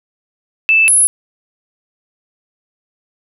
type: tone pair in turn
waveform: sine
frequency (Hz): 2637 / 10568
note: E7 / E9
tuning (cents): 0 / +3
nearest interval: 2 octaves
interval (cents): 2403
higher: second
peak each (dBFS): -7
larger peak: neither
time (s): 0.69-0.88 / 0.88-1.07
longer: neither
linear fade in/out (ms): 0
effects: none